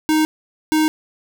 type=tone pair in turn; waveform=square; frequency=311.1 / 311.1 Hz; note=D#4 / D#4; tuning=0 / 0 cents; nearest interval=unison; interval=0 cents; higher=neither; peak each=-14 dBFS; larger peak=neither; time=0.09-0.25 / 0.72-0.88 s; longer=neither; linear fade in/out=0 ms; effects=none